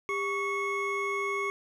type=tone cluster; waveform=triangle; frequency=399.3 / 1120 / 2187 Hz; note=G4 / C#6 / C#7; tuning=+32 / +18 / -24 cents; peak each=-31 dBFS; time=0.09-1.5 s; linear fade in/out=0 ms; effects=none